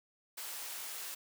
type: high-pass noise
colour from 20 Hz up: white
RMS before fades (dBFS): -43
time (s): 0.37-1.15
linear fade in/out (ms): 10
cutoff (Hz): 520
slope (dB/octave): 12
effects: none